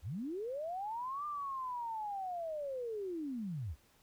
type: linear two-way sweep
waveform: sine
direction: up then down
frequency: 59.7 to 1202 to 59.7 Hz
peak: -37 dBFS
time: 0.02-3.76 s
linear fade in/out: 50 ms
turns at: 1.26 s
effects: pink hiss -68 dBFS RMS until 4.02 s